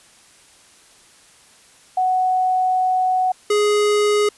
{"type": "tone pair in turn", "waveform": ["sine", "square"], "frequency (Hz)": [742, 416.4], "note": ["F#5", "G#4"], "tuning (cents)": [5, 5], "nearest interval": "minor seventh", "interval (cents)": 1000, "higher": "first", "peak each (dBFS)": -15, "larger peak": "neither", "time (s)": [[1.97, 3.32], [3.5, 4.29]], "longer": "first", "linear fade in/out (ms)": 5, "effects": ["white hiss -50 dBFS RMS until 4.37 s", "resampled to 24000 Hz"]}